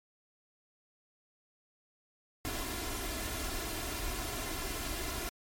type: noise with comb filter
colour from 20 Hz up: pink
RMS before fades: -37 dBFS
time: 2.45-5.29 s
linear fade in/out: 0 ms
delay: 2.9 ms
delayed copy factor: +0.65
effects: MP3 64 kbps